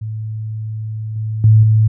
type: tone with level steps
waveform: sine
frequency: 109.2 Hz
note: A2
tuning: 13 cents flat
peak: -21 / -18 / -5 / -8 dBFS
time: 0.01-1.88 s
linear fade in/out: 10 ms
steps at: 1.16 / 1.44 / 1.63 s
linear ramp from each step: 2 ms
effects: none